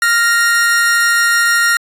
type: tone pair together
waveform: 45% pulse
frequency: 1396.9 / 1864.7 Hz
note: F6 / A#6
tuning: 0 / 0 cents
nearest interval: perfect fourth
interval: 500 cents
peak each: -13 dBFS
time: 0.02-1.77 s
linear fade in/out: 2 ms
effects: resampled to 32000 Hz